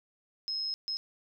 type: tone bursts at uneven times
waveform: sine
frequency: 5150 Hz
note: E8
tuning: 41 cents flat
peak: -31 dBFS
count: 2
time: 0.48-0.74 / 0.88-0.97 s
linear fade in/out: 0 ms
effects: none